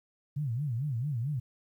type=tone with vibrato; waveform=sine; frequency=130.81 Hz; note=C3; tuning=in tune; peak=-29 dBFS; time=0.36-1.4 s; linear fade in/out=10 ms; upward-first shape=sine; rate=4.5 Hz; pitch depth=260 cents each way; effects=11-bit